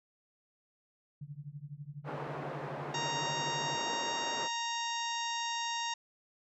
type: tone with tremolo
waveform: sine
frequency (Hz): 145.1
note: D3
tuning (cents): -21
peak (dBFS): -38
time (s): 1.21-3.75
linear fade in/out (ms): 5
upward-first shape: triangle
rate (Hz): 12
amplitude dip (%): 100
type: band-pass noise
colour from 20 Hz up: pink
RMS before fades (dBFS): -41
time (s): 2.04-4.49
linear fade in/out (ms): 50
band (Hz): 380 to 1100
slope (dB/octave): 12
type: harmonic tone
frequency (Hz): 932.3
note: A#5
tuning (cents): 0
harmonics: 1 / 2 / 3 / 4 / 5 / 6 / 7 / 8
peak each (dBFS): -36 / -42 / -42 / -41 / -50 / -43 / -46 / -52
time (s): 2.94-5.94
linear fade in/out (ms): 5
effects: none